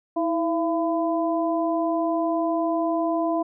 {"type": "tone cluster", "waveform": "sine", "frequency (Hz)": [324.8, 677, 1007], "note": ["E4", "E5", "B5"], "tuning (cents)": [-26, 46, 33], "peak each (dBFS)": [-24, -24, -30], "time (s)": [0.16, 3.43], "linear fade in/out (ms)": 10, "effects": []}